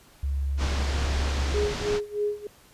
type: tone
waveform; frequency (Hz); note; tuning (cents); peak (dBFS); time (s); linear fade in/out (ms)
sine; 69.3; C#2; 0; -24; 0.23-1.66; 5
type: low-pass noise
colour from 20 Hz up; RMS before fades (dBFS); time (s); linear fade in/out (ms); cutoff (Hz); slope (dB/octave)
pink; -32; 0.57-2.01; 50; 6400; 24
type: tone with tremolo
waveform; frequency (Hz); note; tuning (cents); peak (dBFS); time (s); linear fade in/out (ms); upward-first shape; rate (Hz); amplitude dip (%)
sine; 415.3; G#4; 0; -22; 1.54-2.47; 2; sine; 3.2; 90
effects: pink hiss -55 dBFS RMS until 2.73 s + resampled to 32000 Hz